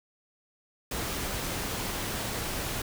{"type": "noise", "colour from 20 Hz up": "pink", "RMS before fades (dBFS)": -33, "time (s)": [0.91, 2.82], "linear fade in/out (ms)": 5, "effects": []}